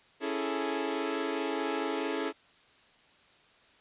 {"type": "chord", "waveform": "sawtooth", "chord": "A major seventh", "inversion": "first", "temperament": "equal", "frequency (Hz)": [277.2, 329.6, 415.3, 440], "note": ["C#4", "E4", "G#4", "A4"], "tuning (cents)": [0, 0, 0, 0], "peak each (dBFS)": -32, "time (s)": [0.2, 2.33], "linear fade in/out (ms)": 50, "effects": ["white hiss -61 dBFS RMS until 3.8 s", "resampled to 8000 Hz"]}